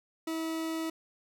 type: tone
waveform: 40% pulse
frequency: 323.3 Hz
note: E4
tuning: 34 cents flat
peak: -31 dBFS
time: 0.27-0.9 s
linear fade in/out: 5 ms
effects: none